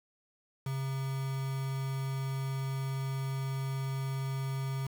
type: tone with quantisation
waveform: triangle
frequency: 134.4 Hz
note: C3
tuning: 47 cents sharp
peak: -30 dBFS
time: 0.66-4.87 s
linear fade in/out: 5 ms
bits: 7
effects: none